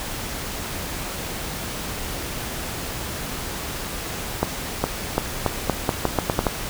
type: accelerating click train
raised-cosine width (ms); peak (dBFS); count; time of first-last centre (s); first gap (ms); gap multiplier
1; -4; 11; 4.43-6.468; 410; 0.83
effects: pink hiss -30 dBFS RMS until 6.69 s